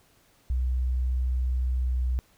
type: tone with pitch glide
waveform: sine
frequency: 63 to 62.64 Hz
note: B1 to B1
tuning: +35 to +25 cents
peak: -23 dBFS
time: 0.5-2.19 s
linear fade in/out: 0 ms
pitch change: -10 cents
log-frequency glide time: 1.81-1.88 s
effects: pink hiss -62 dBFS RMS until 2.37 s